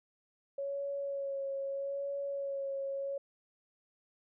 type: tone with vibrato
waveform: sine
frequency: 554.4 Hz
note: C#5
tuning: in tune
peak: -34 dBFS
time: 0.58-3.18 s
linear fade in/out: 5 ms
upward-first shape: sine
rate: 0.79 Hz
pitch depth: 21 cents each way
effects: none